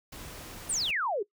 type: noise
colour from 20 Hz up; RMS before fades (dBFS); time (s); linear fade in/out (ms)
pink; -44; 0.12-0.91; 5
type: exponential sweep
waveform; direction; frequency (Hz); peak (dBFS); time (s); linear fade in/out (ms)
sine; down; 9800 to 370.2; -27; 0.69-1.23; 10
effects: noise-tail reverb RT60 0.1 s tail -20 dB re dry